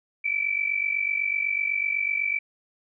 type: tone pair together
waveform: sine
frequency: 2294 / 2342 Hz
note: D7 / D7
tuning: -41 / -5 cents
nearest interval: unison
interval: 36 cents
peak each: -26 dBFS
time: 0.24-2.39 s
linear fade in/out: 10 ms
effects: none